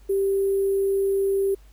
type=tone with sample-and-hold; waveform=sine; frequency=392 Hz; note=G4; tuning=in tune; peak=-19 dBFS; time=0.09-1.55 s; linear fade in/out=10 ms; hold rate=11025 Hz; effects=added 50 Hz sine -47 dBFS peak until 1.72 s + pink hiss -60 dBFS RMS until 1.72 s